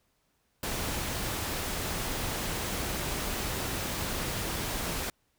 pink noise, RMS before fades -33 dBFS, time 0.63-5.1 s, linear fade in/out 2 ms, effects pink hiss -73 dBFS RMS until 5.38 s

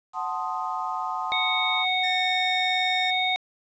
sine chord, F# diminished seventh, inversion none, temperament equal, 740 / 880 / 1046.5 / 1244.5 Hz, F#5 / A5 / C6 / Eb6, 0 / 0 / 0 / 0 cents, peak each -32 dBFS, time 0.13-1.86 s, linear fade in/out 50 ms
harmonic tone, 740 Hz, F#5, in tune, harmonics 1 / 3 / 5, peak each -26 / -26 / -26 dBFS, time 1.32-3.36 s, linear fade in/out 0 ms
sawtooth tone, 1809 Hz, A6, 48 cents sharp, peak -29 dBFS, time 2.03-3.11 s, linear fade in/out 10 ms
effects resampled to 16000 Hz + 9-bit

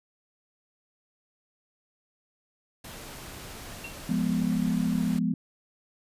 pink noise, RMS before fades -42 dBFS, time 2.84-5.19 s, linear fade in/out 5 ms
sine tone with exponential decay, 2733 Hz, F7, 38 cents flat, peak -34 dBFS, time 3.84-4.01 s, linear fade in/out 5 ms, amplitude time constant 35 ms
sine chord, F diminished, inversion none, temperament equal with one note detuned, 174.11 / 207.7 / 246.9 Hz, F3 / Ab3 / Cb4, -5 / 0 / 0 cents, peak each -28 dBFS, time 4.09-5.34 s, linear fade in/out 5 ms
effects resampled to 32000 Hz

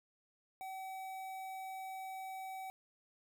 square tone with notch filter, 762 Hz, G5, 49 cents flat, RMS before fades -45 dBFS, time 0.61-2.7 s, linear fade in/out 0 ms, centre 4900 Hz, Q 0.9, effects none

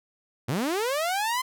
sawtooth linear sweep, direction up, 104.5 to 1043 Hz, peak -21 dBFS, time 0.48-1.42 s, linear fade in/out 10 ms, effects none

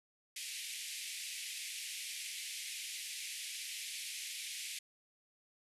pink band-pass noise, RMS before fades -44 dBFS, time 0.36-4.79 s, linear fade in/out 5 ms, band 2100 to 12000 Hz, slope 48 dB/octave, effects resampled to 32000 Hz

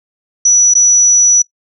sine tone with dropouts, 5900 Hz, F#8, 6 cents flat, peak -5 dBFS, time 0.45-1.42 s, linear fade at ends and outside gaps 5 ms, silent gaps 0.738-0.751 s, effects noise-tail reverb RT60 0.1 s tail -18 dB re dry

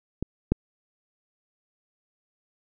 clicks, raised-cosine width 3 ms, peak -15 / -7 dBFS, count 2, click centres 0.226 / 0.52 s, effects none

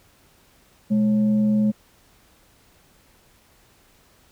sine tone with frequency modulation, 211.5 Hz, G#3, 32 cents sharp, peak -16 dBFS, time 0.9-1.72 s, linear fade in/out 20 ms, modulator 334 Hz, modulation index 0.29, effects pink hiss -57 dBFS RMS until 4.31 s

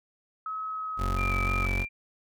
sine tone with pitch glide, 1282 to 1266.5 Hz, E6 to D#6, -49 to +30 cents, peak -31 dBFS, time 0.46-1.66 s, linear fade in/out 2 ms, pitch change -21 cents, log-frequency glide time 0.66-1.16 s
30% pulse tone, 46 Hz, F#1, 9 cents flat, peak -24 dBFS, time 0.97-1.86 s, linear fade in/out 50 ms
sine tone with vibrato, 2349 Hz, D7, in tune, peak -30 dBFS, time 1.16-1.89 s, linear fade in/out 50 ms, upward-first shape square, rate 3.2 Hz, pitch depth 18 cents each way
effects none

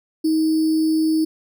sine tone with sample-and-hold, 316 Hz, D#4, 27 cents sharp, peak -15 dBFS, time 0.24-1.25 s, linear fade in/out 10 ms, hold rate 4900 Hz, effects none

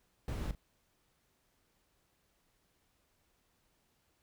brown noise with echo, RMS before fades -37 dBFS, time 0.28-0.51 s, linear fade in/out 2 ms, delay 40 ms, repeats 1, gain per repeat -14 dB, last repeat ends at 0.55 s, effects pink hiss -75 dBFS RMS until 4.22 s

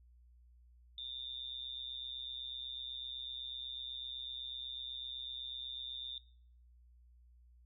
sine tone with amplitude modulation, 3607 Hz, A7, 42 cents sharp, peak -38 dBFS, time 0.98-6.18 s, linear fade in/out 2 ms, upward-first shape sine, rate 128 Hz, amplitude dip 95%, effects noise-tail reverb RT60 0.6 s tail -20 dB re dry + added 60 Hz sine -60 dBFS peak until 7.65 s

